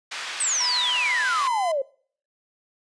pink band-pass noise, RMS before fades -33 dBFS, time 0.11-1.48 s, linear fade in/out 10 ms, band 1400 to 4900 Hz, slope 12 dB/octave
sine exponential sweep, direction down, 8480 to 523.3 Hz, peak -21 dBFS, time 0.4-1.82 s, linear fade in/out 5 ms
sawtooth tone with pitch glide, 987.8 to 1017.3 Hz, B5 to C6, 0 to -49 cents, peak -26 dBFS, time 0.6-1.72 s, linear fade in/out 5 ms, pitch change +51 cents, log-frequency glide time 1.12-1.34 s
effects noise-tail reverb RT60 0.5 s tail -23 dB re dry + resampled to 22050 Hz

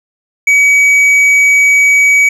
triangle tone with tanh clipping, 2270 Hz, C#7, 41 cents sharp, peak -6 dBFS, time 0.47-2.29 s, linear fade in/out 5 ms, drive 10 dB, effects none

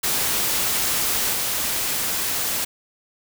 white noise with level steps, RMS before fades -22 / -24 dBFS, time 0.03-2.65 s, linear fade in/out 10 ms, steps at 1.32 s, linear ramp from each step 20 ms, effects none

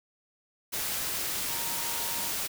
sine tone in noise, 932.3 Hz, A#5, in tune, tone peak -42 dBFS, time 1.49-2.31 s, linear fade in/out 20 ms, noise white, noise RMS -32 dBFS, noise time 0.72-2.48 s, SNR -13 dB, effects none

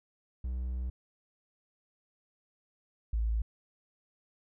triangle / sine tone pair in turn, 62.5 / 55.34 Hz, B1 / A1, +21 / +11 cents, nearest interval major second, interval 210 cents, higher first, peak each -30 / -27 dBFS, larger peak second, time 0.44-0.9 / 3.13-3.42 s, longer first, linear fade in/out 5 ms, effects none

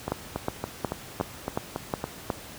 two click trains, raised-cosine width 1 ms, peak -11 / -14 dBFS, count 7 / 8, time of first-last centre 0.12-2.302 / 0.08-2.041 s, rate 2.75 / 3.57 Hz, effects pink hiss -43 dBFS RMS until 2.58 s + high-pass 60 Hz 12 dB/octave

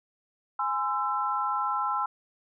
sine tone cluster, 830 / 1030 / 1333 Hz, G#5 / C6 / E6, -1 / -28 / +19 cents, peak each -31 / -30 / -29 dBFS, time 0.59-2.06 s, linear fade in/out 5 ms, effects none

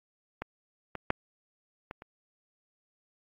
clicks, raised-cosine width 0.5 ms, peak -19 / -21 / -10 / -24 / -30 dBFS, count 5, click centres 0.42 / 0.953 / 1.104 / 1.911 / 2.021 s, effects AAC 48 kbps

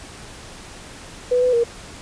sine tone with pitch steps, 495.1 / 501 / 469.9 Hz, B4 / B4 / A#4, +4 / +25 / +14 cents, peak -14 dBFS, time 1.31-1.64 s, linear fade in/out 10 ms, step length 110 ms, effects pink hiss -39 dBFS RMS until 2.01 s + resampled to 22050 Hz

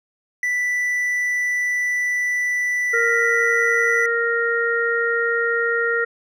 triangle tone, 1975.5 Hz, B6, in tune, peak -17 dBFS, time 0.43-4.06 s, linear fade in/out 2 ms
harmonic tone, 466.2 Hz, A#4, in tune, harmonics 1 / 3 / 4, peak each -22 / -22 / -22 dBFS, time 2.93-6.05 s, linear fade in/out 10 ms
effects none

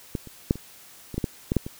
clicks, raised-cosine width 3 ms, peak -14 / -28 / -6 / -24 / -21 / -13 / -11 / -10 / -7 / -20 dBFS, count 10, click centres 0.152 / 0.273 / 0.509 / 0.556 / 1.143 / 1.18 / 1.242 / 1.519 / 1.567 / 1.665 s, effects white hiss -49 dBFS RMS until 1.79 s

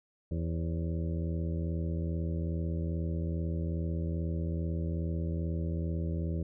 harmonic tone with a mistuned harmonic, 82.41 Hz, E2, in tune, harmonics 1 / 2 / 3 / 4 / 5 / 6 / 7, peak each -32 / -35 / -44 / -42 / -46 / -48 / -49 dBFS, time 0.31-6.43 s, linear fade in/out 5 ms, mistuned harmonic 6, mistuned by +90 cents, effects none

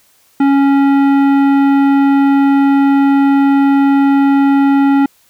triangle tone with tanh clipping, 277.2 Hz, C#4, in tune, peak -9 dBFS, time 0.4-5.06 s, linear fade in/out 5 ms, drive 18 dB, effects white hiss -52 dBFS RMS until 5.29 s

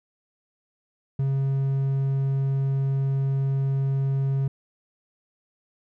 triangle tone, 136.1 Hz, C#3, 31 cents flat, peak -19 dBFS, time 1.19-4.48 s, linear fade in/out 5 ms, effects none

